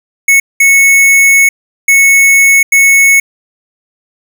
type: tone bursts at uneven times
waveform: square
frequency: 2204 Hz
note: C#7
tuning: 11 cents flat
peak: -4 dBFS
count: 4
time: 0.28-0.4 / 0.6-1.49 / 1.88-2.63 / 2.72-3.2 s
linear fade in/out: 5 ms
effects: 7-bit